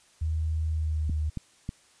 sine tone with pitch glide, 79.1 to 76.67 Hz, D#2 to D#2, +29 to -25 cents, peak -25 dBFS, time 0.21-1.3 s, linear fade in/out 10 ms, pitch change -54 cents, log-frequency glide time 0.71-1.12 s
clicks, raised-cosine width 5 ms, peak -19 dBFS, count 3, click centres 1.096 / 1.373 / 1.691 s
effects white hiss -60 dBFS RMS until 2 s + resampled to 22050 Hz

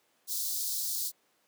white high-pass noise, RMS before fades -33 dBFS, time 0.27-1.12 s, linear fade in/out 50 ms, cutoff 3900 Hz, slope 48 dB/octave, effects pink hiss -70 dBFS RMS until 1.47 s + high-pass 300 Hz 12 dB/octave

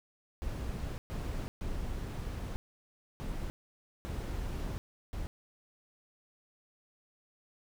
brown noise bursts at uneven times, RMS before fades -37 dBFS, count 6, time 0.42-0.98 / 1.1-1.48 / 1.61-2.56 / 3.2-3.5 / 4.05-4.78 / 5.13-5.27 s, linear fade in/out 0 ms, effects none

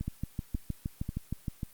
two click trains, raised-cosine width 5 ms, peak -21 / -20 dBFS, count 4 / 10, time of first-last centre 0.01-1.632 / 0.08-1.482 s, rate 1.85 / 6.42 Hz, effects white hiss -58 dBFS RMS until 1.73 s + Opus 24 kbps

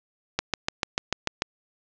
click train, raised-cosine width 0.2 ms, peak -6 dBFS, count 8, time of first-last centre 0.39-1.421 s, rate 6.79 Hz, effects resampled to 16000 Hz + 8-bit

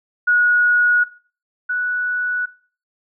sine tone pair in turn, 1455 / 1475.3 Hz, F#6 / F#6, -29 / -5 cents, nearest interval unison, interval 24 cents, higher second, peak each -12 / -18 dBFS, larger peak first, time 0.27-1.04 / 1.69-2.46 s, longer neither, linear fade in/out 10 ms, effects noise-tail reverb RT60 0.4 s tail -18 dB re dry

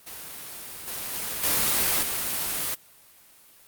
white noise with level steps, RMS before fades -39 / -33 / -31 / -23 / -28 dBFS, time 0.06-2.75 s, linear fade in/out 10 ms, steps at 0.87 / 1.12 / 1.43 / 2.02 s, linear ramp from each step 10 ms, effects white hiss -54 dBFS RMS until 3.67 s + Opus 32 kbps

